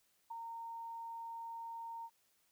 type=tone with ADSR envelope; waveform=sine; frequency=920 Hz; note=A#5; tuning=23 cents flat; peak=-39 dBFS; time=0.3-2.1 s; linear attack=13 ms; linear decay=4 ms; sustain=-4 dB; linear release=55 ms; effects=white hiss -75 dBFS RMS until 2.51 s